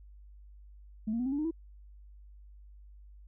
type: tone with pitch steps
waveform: sine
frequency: 216.4 / 231.9 / 248.6 / 266.4 / 285.5 / 306 / 328 Hz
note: A3 / A#3 / B3 / C4 / D4 / D#4 / E4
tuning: -29 / -9 / +12 / +31 / -49 / -29 / -9 cents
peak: -28 dBFS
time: 1.07-1.511 s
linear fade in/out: 10 ms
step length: 63 ms
effects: tanh soft clip ceiling -25 dBFS + added 50 Hz sine -50 dBFS peak until 3.27 s